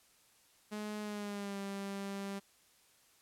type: tone with pitch glide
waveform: sawtooth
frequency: 210.8 to 197.82 Hz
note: G#3 to G3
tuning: +26 to +16 cents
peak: -35 dBFS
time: 0.71-2.4 s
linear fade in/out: 20 ms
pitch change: -110 cents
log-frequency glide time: 1.01-1.58 s
effects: white hiss -67 dBFS RMS until 3.21 s + low-pass 12000 Hz 12 dB/octave